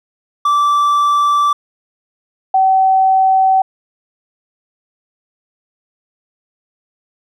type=tone pair in turn; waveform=triangle / sine; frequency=1165 / 763 Hz; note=D6 / G5; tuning=-14 / -47 cents; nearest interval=perfect fifth; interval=733 cents; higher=first; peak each=-8 dBFS; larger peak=neither; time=0.45-1.53 / 2.54-3.62 s; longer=neither; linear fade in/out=5 ms; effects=none